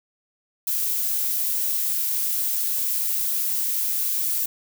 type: noise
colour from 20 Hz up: violet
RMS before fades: -24 dBFS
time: 0.67-4.46 s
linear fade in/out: 5 ms
effects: none